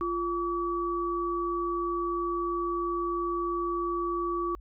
sine tone pair together, 346.5 / 1143.5 Hz, F4 / D6, -14 / -47 cents, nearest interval octave + major sixth, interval 2067 cents, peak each -30 / -30 dBFS, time 0.01-4.55 s, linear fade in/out 0 ms, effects added 50 Hz sine -45 dBFS peak until 4.6 s

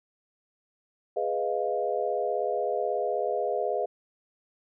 sine chord, F half-diminished seventh, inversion first, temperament equal, 415.3 / 493.9 / 622.3 / 698.5 Hz, Ab4 / Cb5 / Eb5 / F5, 0 / 0 / 0 / 0 cents, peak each -31 dBFS, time 1.16-3.86 s, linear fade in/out 10 ms, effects none

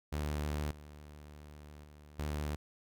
sawtooth tone with level steps, 74.4 Hz, D2, 23 cents sharp, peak -30 / -46 / -50 / -31 dBFS, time 0.12-2.56 s, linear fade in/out 10 ms, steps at 0.71 / 1.84 / 2.19 s, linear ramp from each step 2 ms, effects none

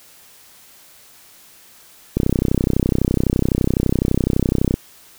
click train, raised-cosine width 3 ms, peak -3 dBFS, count 83, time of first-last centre 2.17-4.741 s, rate 31.9 Hz, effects white hiss -47 dBFS RMS until 5.18 s

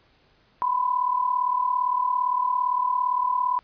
sine tone pair together, 990.4 / 1028 Hz, B5 / C6, +5 / -31 cents, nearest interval minor second, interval 64 cents, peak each -22 / -26 dBFS, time 0.62-3.59 s, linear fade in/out 0 ms, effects pink hiss -61 dBFS RMS until 3.63 s + resampled to 11025 Hz

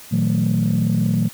sine tone cluster, 117.4 / 159.3 / 184.5 / 221.3 Hz, A#2 / D#3 / F#3 / A3, +13 / +41 / -5 / +10 cents, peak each -20 dBFS, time 0.11-1.29 s, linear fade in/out 20 ms, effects tanh soft clip ceiling -10 dBFS + white hiss -41 dBFS RMS until 1.33 s

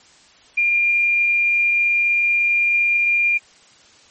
sine tone, 2400 Hz, D7, 37 cents sharp, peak -14 dBFS, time 0.57-3.38 s, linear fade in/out 10 ms, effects white hiss -50 dBFS RMS until 4.1 s + MP3 32 kbps

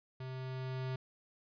square tone with level ramp, 130 Hz, C3, 11 cents flat, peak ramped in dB -42 to -36 dBFS, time 0.2-0.96 s, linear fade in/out 5 ms, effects resampled to 11025 Hz

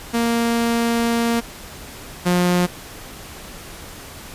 sawtooth tone pair in turn, 233.1 / 177.94 Hz, A#3 / F3, 0 / +33 cents, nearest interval perfect fourth, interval 467 cents, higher first, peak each -13 / -11 dBFS, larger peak second, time 0.13-1.41 / 2.25-2.67 s, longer first, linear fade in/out 20 ms, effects pink hiss -37 dBFS RMS until 4.34 s + resampled to 32000 Hz

